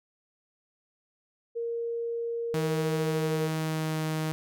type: tone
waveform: sine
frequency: 466.2 Hz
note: A#4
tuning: in tune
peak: -29 dBFS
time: 1.55-3.49 s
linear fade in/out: 20 ms
type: tone with pitch glide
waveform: sawtooth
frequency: 160 to 157.07 Hz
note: D#3 to D#3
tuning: +49 to +17 cents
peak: -24 dBFS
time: 2.54-4.32 s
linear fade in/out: 0 ms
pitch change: -32 cents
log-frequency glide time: 3.02-4.01 s
effects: none